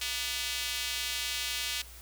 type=tone with high-pass filter; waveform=square; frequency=134.2 Hz; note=C3; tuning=44 cents sharp; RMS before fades=-34 dBFS; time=0.01-1.82 s; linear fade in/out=5 ms; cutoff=3000 Hz; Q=1.4; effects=added 60 Hz sine -49 dBFS peak until 2.01 s + white hiss -51 dBFS RMS until 2.01 s